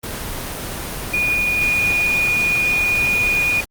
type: tone in noise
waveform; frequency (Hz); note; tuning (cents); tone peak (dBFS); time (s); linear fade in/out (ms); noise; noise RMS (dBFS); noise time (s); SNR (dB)
sine; 2450; D#7; -27; -15; 1.13-3.61; 10; pink; -27; 0.03-3.65; +9
effects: Opus 24 kbps